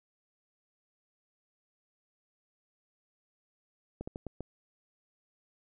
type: slowing click train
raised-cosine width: 2 ms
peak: -25 dBFS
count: 5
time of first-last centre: 4.01-4.407 s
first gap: 65 ms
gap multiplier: 1.29
effects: none